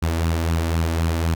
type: tone with flanger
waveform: sawtooth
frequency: 82.41 Hz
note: E2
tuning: in tune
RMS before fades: -21 dBFS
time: 0.02-1.35 s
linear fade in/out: 10 ms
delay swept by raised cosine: 0.7 to 3.5 ms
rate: 3.9 Hz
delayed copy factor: +0.5
effects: none